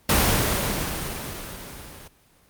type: noise with level ramp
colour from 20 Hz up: pink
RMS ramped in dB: -17 to -43 dBFS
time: 0.09-2.08 s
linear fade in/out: 5 ms
effects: pink hiss -58 dBFS RMS until 2.49 s + Opus 24 kbps